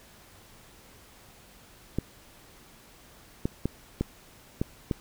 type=clicks; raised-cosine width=3 ms; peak=-13 dBFS; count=6; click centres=1.986 / 3.455 / 3.656 / 4.01 / 4.615 / 4.912 s; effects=pink hiss -54 dBFS RMS until 5 s